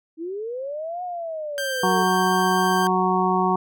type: linear two-way sweep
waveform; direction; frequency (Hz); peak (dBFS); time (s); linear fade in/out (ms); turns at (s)
sine; up then down; 311.1 to 730 to 427.3; -27; 0.17-2.06; 50; 1.03
type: tone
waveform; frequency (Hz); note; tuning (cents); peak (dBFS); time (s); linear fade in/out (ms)
sawtooth; 1574; G6; +7; -22; 1.58-2.87; 0
type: harmonic tone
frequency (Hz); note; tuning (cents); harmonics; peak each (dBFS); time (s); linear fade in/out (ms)
185; F#3; 0; 1 / 2 / 4 / 5 / 6; -24 / -24 / -24 / -24 / -24; 1.83-3.56; 5
effects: none